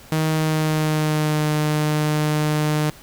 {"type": "tone with pitch glide", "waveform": "sawtooth", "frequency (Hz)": [157.3, 151.85], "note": ["D#3", "D#3"], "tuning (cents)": [19, -42], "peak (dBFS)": -14, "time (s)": [0.12, 2.9], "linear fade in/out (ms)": 0, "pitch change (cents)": -61, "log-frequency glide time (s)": [0.31, 1.48], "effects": ["pink hiss -45 dBFS RMS until 3.02 s"]}